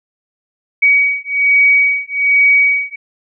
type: beating tone pair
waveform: sine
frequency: 2260 / 2261.2 Hz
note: C#7 / C#7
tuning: +33 / +34 cents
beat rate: 1.2 Hz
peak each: -12 dBFS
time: 0.82-2.96 s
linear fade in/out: 10 ms
effects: none